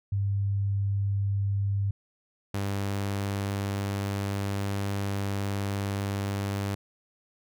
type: tone pair in turn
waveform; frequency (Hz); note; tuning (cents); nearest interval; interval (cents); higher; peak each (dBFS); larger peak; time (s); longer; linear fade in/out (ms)
sine / sawtooth; 99.6 / 99.6; G2 / G2; +28 / +28; unison; 0; neither; -24; neither; 0.12-1.91 / 2.54-6.75; second; 5
effects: none